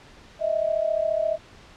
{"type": "tone pair together", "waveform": "sine", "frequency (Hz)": [622.3, 656.7], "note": ["D#5", "E5"], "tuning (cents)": [0, -7], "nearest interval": "minor second", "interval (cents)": 93, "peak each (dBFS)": -24, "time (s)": [0.39, 1.38], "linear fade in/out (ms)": 50, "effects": ["pink hiss -49 dBFS RMS until 1.76 s", "low-pass 5000 Hz 12 dB/octave"]}